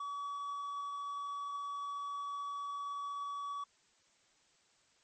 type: tone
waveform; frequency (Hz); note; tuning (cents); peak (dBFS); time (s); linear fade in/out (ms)
triangle; 1138; C#6; +45; -36; 0-3.64; 5
effects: white hiss -70 dBFS RMS until 5.03 s + MP3 32 kbps